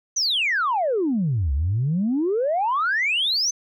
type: exponential two-way sweep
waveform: sine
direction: down then up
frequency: 6272 to 65.41 to 6272 Hz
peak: -18 dBFS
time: 0.16-3.51 s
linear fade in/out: 10 ms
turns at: 1.53 s
effects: tanh soft clip ceiling -15 dBFS